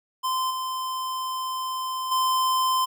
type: tone with level steps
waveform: square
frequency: 1034 Hz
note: C6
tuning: 21 cents flat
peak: -24 / -28 / -21 dBFS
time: 0.23-2.86 s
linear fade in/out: 20 ms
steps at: 0.5 / 2.11 s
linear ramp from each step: 10 ms
effects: none